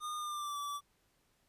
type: tone with pitch glide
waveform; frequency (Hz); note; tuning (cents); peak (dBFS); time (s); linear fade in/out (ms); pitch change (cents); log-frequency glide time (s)
square; 1219 to 1155.9; D#6 to D6; -36 to -28; -38; 0-0.81; 50; -92; 0.17-0.58
effects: pink hiss -74 dBFS RMS until 1.48 s + resampled to 32000 Hz